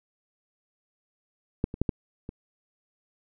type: clicks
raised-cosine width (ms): 3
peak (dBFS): -11 / -23 / -10 / -12 / -23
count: 5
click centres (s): 1.641 / 1.741 / 1.816 / 1.892 / 2.291
effects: none